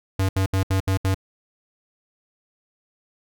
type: tone bursts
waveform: square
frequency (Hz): 95.6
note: G2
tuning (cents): -43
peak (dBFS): -19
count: 6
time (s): 0.19-1.145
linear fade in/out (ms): 5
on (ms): 100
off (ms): 71
effects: none